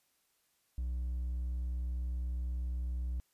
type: tone with hard clipping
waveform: sine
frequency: 62 Hz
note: B1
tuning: 7 cents sharp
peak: -34 dBFS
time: 0.78-3.2 s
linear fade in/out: 0 ms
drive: 2 dB
effects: white hiss -75 dBFS RMS until 3.33 s + resampled to 32000 Hz